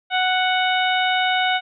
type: harmonic tone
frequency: 740 Hz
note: F#5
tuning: in tune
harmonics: 1 / 2 / 3 / 4 / 5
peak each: -20 / -23 / -25 / -26 / -27 dBFS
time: 0.1-1.61 s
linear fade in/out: 50 ms
effects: none